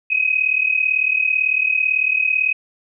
sine tone pair together, 2512 / 2550 Hz, D#7 / D#7, +16 / +42 cents, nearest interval unison, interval 26 cents, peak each -18 dBFS, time 0.1-2.53 s, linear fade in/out 10 ms, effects none

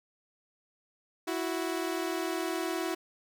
sawtooth tone pair together, 329.6 / 369.2 Hz, E4 / F#4, 0 / -4 cents, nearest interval major second, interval 196 cents, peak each -29 / -30 dBFS, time 1.27-2.95 s, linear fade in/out 10 ms, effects none

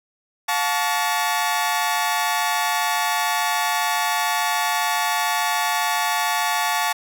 sawtooth tone cluster, 713 / 873 / 1130 / 1887 Hz, F5 / A5 / C#6 / A#6, +36 / -14 / +33 / +21 cents, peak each -22 / -19 / -22 / -26 dBFS, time 0.48-6.93 s, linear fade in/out 10 ms, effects none

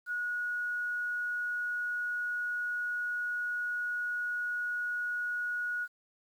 sine tone with quantisation, 1455 Hz, F#6, 29 cents flat, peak -31 dBFS, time 0.06-5.88 s, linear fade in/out 50 ms, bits 10, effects none

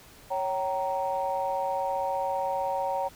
sine chord, G diminished, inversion second, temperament equal with one note detuned, 554.4 / 767.9 / 932.3 Hz, Db5 / G5 / Bb5, 0 / -36 / 0 cents, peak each -30 dBFS, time 0.3-3.09 s, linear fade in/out 20 ms, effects tanh soft clip ceiling -18 dBFS + pink hiss -52 dBFS RMS until 3.15 s

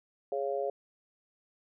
sine chord, Db major, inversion second, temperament just, 415.8 / 554.4 / 693 Hz, Ab4 / Db5 / F5, +2 / 0 / -14 cents, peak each -34 / -33 / -36 dBFS, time 0.32-0.7 s, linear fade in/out 2 ms, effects none

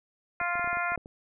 harmonic tone, 349.2 Hz, F4, in tune, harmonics 2 / 3 / 4 / 5 / 6 / 7, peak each -33 / -35 / -31 / -38 / -35 / -38 dBFS, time 0.4-0.96 s, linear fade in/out 2 ms
clicks, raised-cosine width 2 ms, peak -31 dBFS, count 10, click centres 0.414 / 0.555 / 0.595 / 0.644 / 0.675 / 0.73 / 0.771 / 0.92 / 0.977 / 1.059 s
effects none

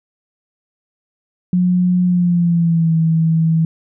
sine tone with pitch glide, 180 to 162.23 Hz, F#3 to E3, -47 to -27 cents, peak -11 dBFS, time 1.53-3.65 s, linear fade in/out 2 ms, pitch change -180 cents, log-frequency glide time 2.05-2.94 s, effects none

